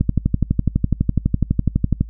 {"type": "click train", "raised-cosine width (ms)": 5, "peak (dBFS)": -3, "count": 25, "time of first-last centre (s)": [0.01, 2.01], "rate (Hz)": 12, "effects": ["noise-tail reverb RT60 0.1 s tail -24 dB re dry", "added 54 Hz sine -32 dBFS peak until 2.09 s"]}